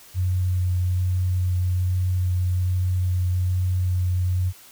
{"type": "tone with vibrato", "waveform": "sine", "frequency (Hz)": 91, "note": "F#2", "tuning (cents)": -28, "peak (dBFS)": -19, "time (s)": [0.14, 4.53], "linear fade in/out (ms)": 50, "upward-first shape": "sine", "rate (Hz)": 1.2, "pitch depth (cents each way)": 11, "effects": ["white hiss -48 dBFS RMS until 4.71 s"]}